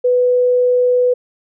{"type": "tone", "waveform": "sine", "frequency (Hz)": 495.9, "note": "B4", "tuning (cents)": 7, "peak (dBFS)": -10, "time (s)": [0.04, 1.14], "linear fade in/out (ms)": 10, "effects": []}